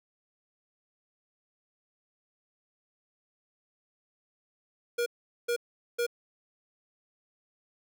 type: tone bursts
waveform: square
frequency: 476.4 Hz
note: A#4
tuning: 38 cents sharp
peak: -27 dBFS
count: 3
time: 4.98-6.066 s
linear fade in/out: 10 ms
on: 82 ms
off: 420 ms
effects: none